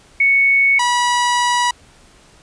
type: tone pair in turn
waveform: sine / sawtooth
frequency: 2217 / 972.3 Hz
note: C#7 / B5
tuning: 0 / -27 cents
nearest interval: octave + major second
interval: 1427 cents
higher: first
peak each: -10 dBFS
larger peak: neither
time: 0.2-0.79 / 0.79-1.71 s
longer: second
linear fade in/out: 5 ms
effects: pink hiss -48 dBFS RMS until 2.42 s + resampled to 22050 Hz